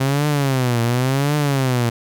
sawtooth tone with vibrato, 131.9 Hz, C3, 14 cents sharp, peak -12 dBFS, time 0-1.9 s, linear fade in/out 10 ms, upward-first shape triangle, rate 0.92 Hz, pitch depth 230 cents each way, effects none

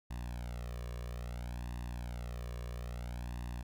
sawtooth tone with flanger, 60 Hz, B1, 49 cents flat, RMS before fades -41 dBFS, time 0.1-3.63 s, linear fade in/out 10 ms, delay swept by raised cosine 1.1 to 1.76 ms, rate 0.6 Hz, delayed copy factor +1, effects none

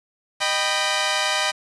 10% pulse chord, Eb augmented, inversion none, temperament equal with one note detuned, 615.1 / 784 / 987.8 Hz, Eb5 / G5 / B5, -20 / 0 / 0 cents, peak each -16 dBFS, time 0.4-1.52 s, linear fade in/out 20 ms, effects resampled to 22050 Hz + 7-bit

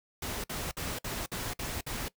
pink noise bursts, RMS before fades -36 dBFS, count 7, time 0.22-2.084 s, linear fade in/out 5 ms, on 220 ms, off 54 ms, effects noise-tail reverb RT60 0.1 s tail -21 dB re dry

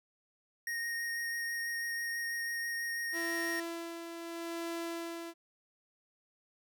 square tone with vibrato, 1861 Hz, A#6, 3 cents flat, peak -35 dBFS, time 0.67-3.6 s, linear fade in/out 2 ms, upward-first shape sine, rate 6.1 Hz, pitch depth 9 cents each way
sawtooth tone with tremolo, 335.9 Hz, E4, 33 cents sharp, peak -32 dBFS, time 3.12-5.34 s, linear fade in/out 50 ms, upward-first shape sine, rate 0.77 Hz, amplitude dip 50%
effects none

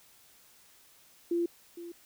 sine tone with echo, 342.9 Hz, F4, 32 cents flat, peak -26 dBFS, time 1.31-1.46 s, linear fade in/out 5 ms, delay 460 ms, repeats 1, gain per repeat -14 dB, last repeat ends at 1.92 s, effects white hiss -60 dBFS RMS until 2.05 s

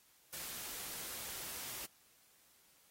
white noise, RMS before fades -45 dBFS, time 0.33-1.86 s, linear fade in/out 5 ms, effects white hiss -68 dBFS RMS until 2.9 s + AAC 48 kbps

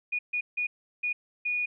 sine tone bursts at uneven times, 2455 Hz, D#7, 24 cents flat, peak -26 dBFS, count 5, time 0.12-0.19 / 0.33-0.41 / 0.57-0.67 / 1.03-1.13 / 1.45-1.66 s, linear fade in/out 10 ms, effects none

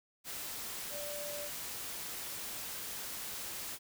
sine tone in noise, 585 Hz, D5, 7 cents flat, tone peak -42 dBFS, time 0.9-1.5 s, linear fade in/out 50 ms, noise white, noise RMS -42 dBFS, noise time 0.24-3.79 s, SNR -3 dB, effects none

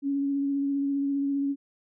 sine tone with vibrato, 279.2 Hz, C#4, 13 cents sharp, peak -24 dBFS, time 0.02-1.56 s, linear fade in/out 50 ms, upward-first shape sine, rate 15 Hz, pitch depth 16 cents each way, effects none

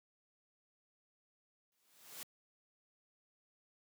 white noise with exponential growth, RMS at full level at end -45 dBFS, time 1.72-2.23 s, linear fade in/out 0 ms, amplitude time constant 110 ms, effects high-pass 150 Hz 12 dB/octave

